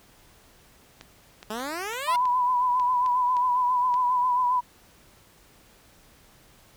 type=clicks; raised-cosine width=0.2 ms; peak=-24 dBFS; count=10; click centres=1.011 / 1.429 / 1.599 / 1.935 / 2.148 / 2.255 / 2.798 / 3.062 / 3.368 / 3.941 s
type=exponential sweep; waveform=10% pulse; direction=up; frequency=207.7 to 716 Hz; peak=-22 dBFS; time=1.5-2.16 s; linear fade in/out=2 ms
type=tone with vibrato; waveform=sine; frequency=994 Hz; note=B5; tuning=11 cents sharp; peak=-20 dBFS; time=2.07-4.61 s; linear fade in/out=20 ms; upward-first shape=triangle; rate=7.4 Hz; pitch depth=50 cents each way
effects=pink hiss -56 dBFS RMS until 6.76 s